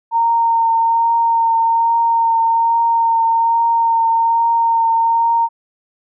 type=tone with vibrato; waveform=sine; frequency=919 Hz; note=A#5; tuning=25 cents flat; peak=-11 dBFS; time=0.11-5.49 s; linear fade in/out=50 ms; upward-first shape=triangle; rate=1.2 Hz; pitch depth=16 cents each way; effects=none